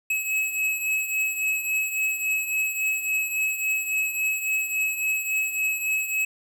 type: beating tone pair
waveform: square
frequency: 2568 / 2571.6 Hz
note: E7 / E7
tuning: -46 / -43 cents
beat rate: 3.6 Hz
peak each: -31 / -25 dBFS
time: 0.1-6.25 s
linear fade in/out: 5 ms
effects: 9-bit